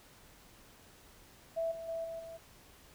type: tone with level steps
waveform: sine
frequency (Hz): 659.3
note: E5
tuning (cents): 0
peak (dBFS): -31 / -41 / -35 / -39 / -44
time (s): 1.56-2.38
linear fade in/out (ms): 20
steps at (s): 1.71 / 1.88 / 2.04 / 2.19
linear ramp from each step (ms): 10
effects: pink hiss -59 dBFS RMS until 2.94 s